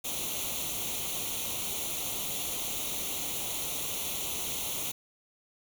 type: noise with comb filter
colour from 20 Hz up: white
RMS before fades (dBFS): -34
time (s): 0.04-4.92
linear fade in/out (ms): 10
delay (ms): 0.3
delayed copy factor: +0.8
effects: none